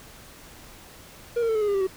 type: tone with pitch steps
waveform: triangle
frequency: 474.2 / 459.1 / 444.5 / 430.3 / 416.6 / 403.4 / 390.5 / 378.1 Hz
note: A#4 / A#4 / A4 / A4 / G#4 / G4 / G4 / F#4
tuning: +30 / -26 / +18 / -39 / +5 / +50 / -7 / +38 cents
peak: -19 dBFS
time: 1.36-1.872 s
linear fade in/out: 10 ms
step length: 64 ms
effects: pink hiss -47 dBFS RMS until 1.96 s